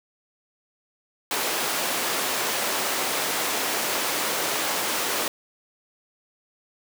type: high-pass noise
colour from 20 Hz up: pink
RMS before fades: -26 dBFS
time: 1.31-5.28 s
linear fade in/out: 2 ms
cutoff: 420 Hz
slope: 12 dB/octave
effects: none